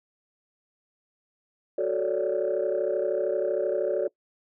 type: chord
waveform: sine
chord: D major seventh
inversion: first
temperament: equal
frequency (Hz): 370 / 440 / 554.4 / 587.3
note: F#4 / A4 / C#5 / D5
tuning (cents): 0 / 0 / 0 / 0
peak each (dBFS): -28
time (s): 1.78-4.08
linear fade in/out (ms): 5
effects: noise-tail reverb RT60 0.1 s tail -23 dB re dry + tanh soft clip ceiling -17 dBFS